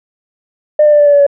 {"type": "tone with pitch steps", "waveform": "sine", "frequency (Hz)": [603, 596.8, 590.6, 584.5, 578.4, 572.5, 566.5], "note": ["D5", "D5", "D5", "D5", "D5", "D5", "C#5"], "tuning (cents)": [46, 28, 10, -8, -27, -44, 37], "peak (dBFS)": -3, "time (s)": [0.79, 1.266], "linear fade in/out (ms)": 5, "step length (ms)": 68, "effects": ["tanh soft clip ceiling 0 dBFS"]}